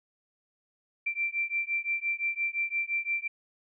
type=beating tone pair; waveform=sine; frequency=2349 / 2354.8 Hz; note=D7 / D7; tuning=0 / +4 cents; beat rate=5.8 Hz; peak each=-31 dBFS; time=1.06-3.28 s; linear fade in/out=10 ms; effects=none